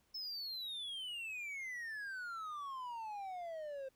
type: exponential sweep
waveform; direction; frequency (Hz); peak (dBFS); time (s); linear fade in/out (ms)
triangle; down; 5290 to 523.3; -40; 0.14-3.89; 10
effects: pink hiss -75 dBFS RMS until 3.95 s